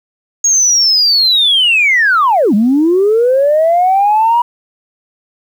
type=linear two-way sweep; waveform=sine; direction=down then up; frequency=6630 to 196 to 967 Hz; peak=-6 dBFS; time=0.44-4.42 s; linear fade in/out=5 ms; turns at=2.54 s; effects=tanh soft clip ceiling -3 dBFS + 7-bit